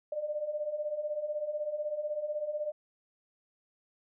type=beating tone pair; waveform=sine; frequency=587.3 / 603.3 Hz; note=D5 / D5; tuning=0 / +46 cents; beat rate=16 Hz; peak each=-38 / -33 dBFS; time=0.12-2.72 s; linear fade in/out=5 ms; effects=none